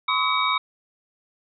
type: tone cluster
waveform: sine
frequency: 1018 / 1120 / 1277 / 2273 / 3744 Hz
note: C6 / C#6 / D#6 / C#7 / A#7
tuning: -48 / +18 / +45 / +43 / +7 cents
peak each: -26 dBFS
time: 0.08-0.58 s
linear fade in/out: 5 ms
effects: none